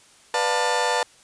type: chord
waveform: 30% pulse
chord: B half-diminished seventh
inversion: none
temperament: just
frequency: 493.9 / 592.7 / 711.2 / 889 Hz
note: B4 / D5 / F5 / A5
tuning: 0 / +16 / +31 / +18 cents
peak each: -23 / -26 / -26 / -21 dBFS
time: 0.34-1.03 s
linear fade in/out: 2 ms
effects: white hiss -53 dBFS RMS until 1.23 s + resampled to 22050 Hz